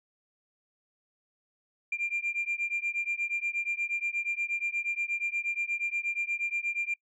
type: beating tone pair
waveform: sine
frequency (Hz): 2381 / 2389.4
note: D7 / D7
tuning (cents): +23 / +29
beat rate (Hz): 8.4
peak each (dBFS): -31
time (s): 1.92-6.94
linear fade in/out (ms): 5
effects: noise-tail reverb RT60 0.1 s tail -26 dB re dry + tanh soft clip ceiling -23 dBFS